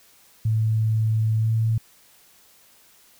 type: tone with pitch glide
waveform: sine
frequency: 110.2 to 112.13 Hz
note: A2 to A2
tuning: +3 to +33 cents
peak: -18 dBFS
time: 0.45-1.78 s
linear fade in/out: 5 ms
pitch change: +30 cents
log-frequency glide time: 1.38-1.52 s
effects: white hiss -55 dBFS RMS until 3.19 s